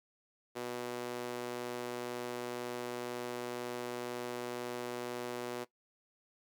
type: tone with high-pass filter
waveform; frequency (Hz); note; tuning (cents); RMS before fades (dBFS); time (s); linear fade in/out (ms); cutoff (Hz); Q
sawtooth; 122; B2; -21; -40; 0.55-5.65; 20; 380; 1.8
effects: noise-tail reverb RT60 0.1 s tail -17 dB re dry